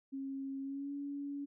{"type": "tone with pitch glide", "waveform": "sine", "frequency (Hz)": [271.3, 283.3], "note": ["C#4", "C#4"], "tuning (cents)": [-37, 38], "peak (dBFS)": -38, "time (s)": [0.12, 1.46], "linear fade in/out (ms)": 20, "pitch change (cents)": 75, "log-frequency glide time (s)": [0.62, 0.92], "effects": []}